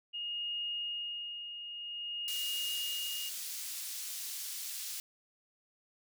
sine tone with tremolo, 2855 Hz, F7, 37 cents sharp, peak -34 dBFS, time 0.13-3.3 s, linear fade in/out 20 ms, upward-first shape sine, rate 0.51 Hz, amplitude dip 55%
pink high-pass noise, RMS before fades -41 dBFS, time 2.28-5 s, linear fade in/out 0 ms, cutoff 4600 Hz, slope 12 dB/octave
effects none

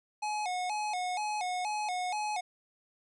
square tone with vibrato, 784 Hz, G5, in tune, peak -32 dBFS, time 0.22-2.41 s, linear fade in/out 10 ms, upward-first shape square, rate 2.1 Hz, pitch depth 130 cents each way, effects resampled to 22050 Hz

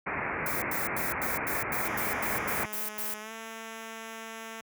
white low-pass noise, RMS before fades -33 dBFS, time 0.06-2.66 s, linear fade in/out 10 ms, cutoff 2400 Hz, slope 96 dB/octave
violet noise bursts, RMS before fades -34 dBFS, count 11, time 0.46-3.14 s, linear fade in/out 2 ms, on 160 ms, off 92 ms
5% pulse tone with pitch glide, 212.5 to 224.2 Hz, G#3 to A3, +40 to +33 cents, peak -28 dBFS, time 1.84-4.61 s, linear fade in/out 5 ms, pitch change +93 cents, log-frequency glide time 3.2-3.32 s
effects high-pass 60 Hz 12 dB/octave

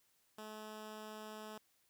10% pulse tone, 215.1 Hz, A3, 39 cents flat, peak -39 dBFS, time 0.38-1.58 s, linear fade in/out 5 ms, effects white hiss -75 dBFS RMS until 1.89 s

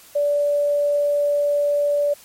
sine tone, 580 Hz, D5, 22 cents flat, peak -16 dBFS, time 0.15-2.14 s, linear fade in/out 10 ms, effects white hiss -47 dBFS RMS until 2.24 s + MP3 64 kbps

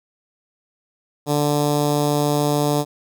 10% pulse tone with notch filter, 146.83 Hz, D3, in tune, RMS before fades -19 dBFS, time 1.26-2.85 s, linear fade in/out 50 ms, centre 2100 Hz, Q 0.75, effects none

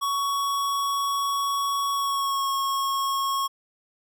square tone with pitch glide, 1118 to 1093.1 Hz, C#6 to C#6, +14 to -25 cents, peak -24 dBFS, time 0.01-3.48 s, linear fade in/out 20 ms, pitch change -39 cents, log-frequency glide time 1.93-2.49 s, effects none

